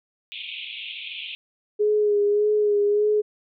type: band-pass noise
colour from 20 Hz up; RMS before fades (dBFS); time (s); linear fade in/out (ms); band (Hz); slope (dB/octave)
white; -35; 0.32-1.35; 0; 2300 to 3600; 96
type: tone with vibrato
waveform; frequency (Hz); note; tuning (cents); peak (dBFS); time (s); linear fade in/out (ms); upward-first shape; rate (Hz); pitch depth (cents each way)
sine; 416.1; G#4; +3; -17; 1.79-3.22; 20; sine; 1.7; 30
effects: none